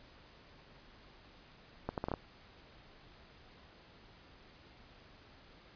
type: accelerating click train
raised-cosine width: 1 ms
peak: -21 dBFS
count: 6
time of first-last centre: 1.89-2.139 s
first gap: 88 ms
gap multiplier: 0.71
effects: pink hiss -59 dBFS RMS until 5.75 s + resampled to 11025 Hz